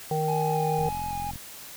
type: harmonic tone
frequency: 155.56 Hz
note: D#3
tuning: in tune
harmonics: 1 / 3 / 5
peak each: -28 / -28 / -28 dBFS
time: 0.11-0.89 s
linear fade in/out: 2 ms
type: tone with vibrato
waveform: triangle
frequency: 830.6 Hz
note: G#5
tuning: in tune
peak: -28 dBFS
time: 0.28-1.31 s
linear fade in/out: 5 ms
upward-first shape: square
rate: 1.8 Hz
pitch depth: 18 cents each way
type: click train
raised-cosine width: 5 ms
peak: -27 dBFS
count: 26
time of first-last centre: 0.79-1.358 s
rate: 44 Hz
effects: white hiss -43 dBFS RMS until 1.76 s